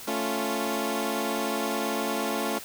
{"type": "chord", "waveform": "15% pulse", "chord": "A augmented", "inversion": "none", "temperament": "equal", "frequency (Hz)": [220, 277.2, 349.2], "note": ["A3", "C#4", "E#4"], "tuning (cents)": [0, 0, 0], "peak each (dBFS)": [-24, -25, -26], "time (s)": [0.07, 2.59], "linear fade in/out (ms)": 10, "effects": ["white hiss -42 dBFS RMS until 2.64 s"]}